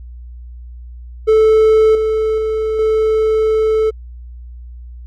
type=tone with level steps; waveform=triangle; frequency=437.6 Hz; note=A4; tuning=9 cents flat; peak=-5 / -11 / -13 / -9 dBFS; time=1.27-3.91 s; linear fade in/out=20 ms; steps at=1.95 / 2.38 / 2.79 s; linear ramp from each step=2 ms; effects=added 60 Hz sine -30 dBFS peak until 5.06 s